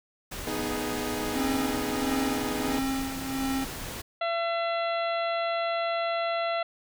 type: noise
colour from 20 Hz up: pink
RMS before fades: -37 dBFS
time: 0.31-4.02 s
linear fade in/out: 10 ms
type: chord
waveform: sawtooth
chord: G# minor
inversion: first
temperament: equal with one note detuned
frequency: 246.9 / 311.1 / 416.7 Hz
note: B3 / D#4 / G#4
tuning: 0 / 0 / +6 cents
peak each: -30 dBFS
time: 0.47-2.79 s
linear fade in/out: 2 ms
type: tone with tremolo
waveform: square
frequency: 267.8 Hz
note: C4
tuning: 40 cents sharp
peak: -27 dBFS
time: 1.35-3.65 s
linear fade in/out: 10 ms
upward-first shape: sine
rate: 1.5 Hz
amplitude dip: 65%
type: harmonic tone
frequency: 675 Hz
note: E5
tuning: 41 cents sharp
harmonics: 1 / 2 / 3 / 4 / 5 / 6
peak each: -27 / -33 / -37 / -39 / -41 / -43 dBFS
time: 4.21-6.63 s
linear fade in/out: 5 ms
effects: none